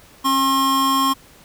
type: tone pair together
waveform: square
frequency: 270 / 1073.5 Hz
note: C#4 / C6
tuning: -45 / +44 cents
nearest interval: 2 octaves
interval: 2389 cents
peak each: -22 / -17 dBFS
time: 0.24-1.14 s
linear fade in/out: 20 ms
effects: pink hiss -48 dBFS RMS until 1.44 s